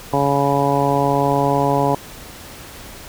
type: harmonic tone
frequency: 140.5 Hz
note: C#3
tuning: 24 cents sharp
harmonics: 1 / 2 / 3 / 4 / 5 / 6 / 7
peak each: -22 / -22 / -22 / -22 / -22 / -22 / -22 dBFS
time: 0.13-1.95 s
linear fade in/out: 2 ms
effects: pink hiss -37 dBFS RMS until 3.08 s